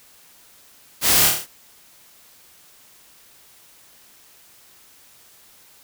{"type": "noise with echo", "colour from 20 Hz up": "white", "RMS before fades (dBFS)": -18, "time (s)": [1.01, 1.31], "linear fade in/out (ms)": 50, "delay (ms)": 27, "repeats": 6, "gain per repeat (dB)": -3, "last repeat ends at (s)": 1.472, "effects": ["white hiss -51 dBFS RMS until 5.83 s"]}